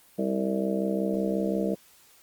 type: harmonic tone with a mistuned harmonic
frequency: 65.6 Hz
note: C2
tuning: 5 cents sharp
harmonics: 3 / 4 / 5 / 6 / 7 / 8 / 9 / 10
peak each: -28 / -40 / -31 / -39 / -31 / -42 / -33 / -37 dBFS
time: 0.18-1.75 s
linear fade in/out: 10 ms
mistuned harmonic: 8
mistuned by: +36 cents
effects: white hiss -57 dBFS RMS until 2.22 s + Opus 32 kbps